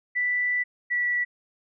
sine tone pair in turn, 1975.5 / 1951.7 Hz, B6 / B6, 0 / -21 cents, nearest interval unison, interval 21 cents, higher first, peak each -22 dBFS, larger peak neither, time 0.15-0.64 / 0.9-1.25 s, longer first, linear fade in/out 20 ms, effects none

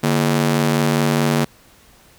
sawtooth ring-modulated tone, 190 Hz, F#3, 46 cents sharp, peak -8 dBFS, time 0.03-1.45 s, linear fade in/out 10 ms, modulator 42.3 Hz, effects pink hiss -50 dBFS RMS until 2.18 s

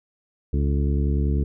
harmonic tone with a mistuned harmonic, 70.3 Hz, C#2, 25 cents sharp, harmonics 1 / 2 / 3 / 4 / 5 / 6, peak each -20 / -26 / -30 / -32 / -34 / -36 dBFS, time 0.53-1.44 s, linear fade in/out 5 ms, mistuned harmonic 6, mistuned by +61 cents, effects none

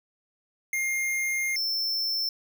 square tone pair in turn, 2121 / 5345 Hz, C7 / E8, +23 / +23 cents, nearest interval octave + major third, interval 1600 cents, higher second, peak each -26 dBFS, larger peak neither, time 0.73-1.56 / 1.56-2.29 s, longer first, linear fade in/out 2 ms, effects none

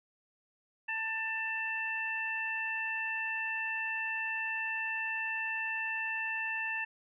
harmonic tone, 890 Hz, A5, 20 cents sharp, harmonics 1 / 2 / 3, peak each -42 / -35 / -36 dBFS, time 0.88-6.85 s, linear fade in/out 10 ms, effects none

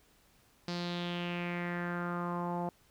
sawtooth tone with low-pass filter sweep, 174.61 Hz, F3, in tune, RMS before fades -36 dBFS, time 0.68-2.69 s, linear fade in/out 2 ms, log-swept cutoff 4800 to 790 Hz, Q 4, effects pink hiss -66 dBFS RMS until 2.9 s

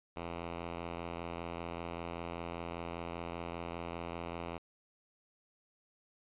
5% pulse tone, 85.1 Hz, F2, 44 cents flat, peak -28 dBFS, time 0.16-4.58 s, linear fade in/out 5 ms, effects resampled to 8000 Hz

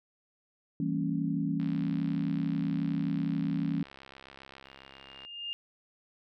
sine chord, E diminished seventh, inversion none, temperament equal with one note detuned, 164.81 / 196 / 229.6 / 277.2 Hz, E3 / G3 / Bb3 / Db4, 0 / 0 / -26 / 0 cents, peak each -32 / -35 / -36 / -32 dBFS, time 0.8-3.83 s, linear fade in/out 2 ms
click train, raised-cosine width 0.3 ms, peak -32 dBFS, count 247, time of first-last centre 1.6-5.25 s, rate 67.4 Hz
sine tone with exponential growth, 2818 Hz, F7, 15 cents sharp, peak -32 dBFS, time 4.65-5.53 s, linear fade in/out 0 ms, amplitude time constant 190 ms
effects none

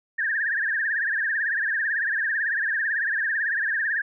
sine tone with vibrato, 1714 Hz, A6, 46 cents flat, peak -22 dBFS, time 0.18-4.02 s, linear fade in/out 10 ms, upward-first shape triangle, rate 18 Hz, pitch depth 170 cents each way, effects none

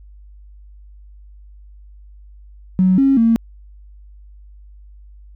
triangle tone with pitch steps, 185.8 / 272 / 228.2 Hz, F#3 / C#4 / A#3, +7 / -33 / -37 cents, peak -6 dBFS, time 2.79-3.36 s, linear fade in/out 0 ms, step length 190 ms, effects tanh soft clip ceiling -8 dBFS + added 50 Hz sine -39 dBFS peak until 5.35 s

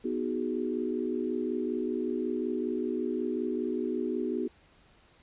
sine chord, G# minor seventh, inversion first, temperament equal, 246.9 / 311.1 / 370 / 415.3 Hz, B3 / D#4 / F#4 / G#4, 0 / 0 / 0 / 0 cents, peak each -33 / -35 / -33 / -36 dBFS, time 0.04-4.48 s, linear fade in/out 10 ms, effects pink hiss -61 dBFS RMS until 5.22 s + resampled to 8000 Hz

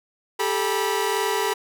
sawtooth tone cluster, 395.1 / 437.5 / 972 Hz, G4 / A4 / B5, +14 / -10 / -28 cents, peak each -22 dBFS, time 0.39-1.54 s, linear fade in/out 10 ms, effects none

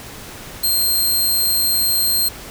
10% pulse tone, 4186 Hz, C8, in tune, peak -8 dBFS, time 0.63-2.29 s, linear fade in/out 10 ms, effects pink hiss -35 dBFS RMS until 2.5 s

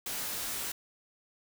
white noise with comb filter, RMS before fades -36 dBFS, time 0.06-0.72 s, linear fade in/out 5 ms, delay 19 ms, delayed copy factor -0.65, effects none

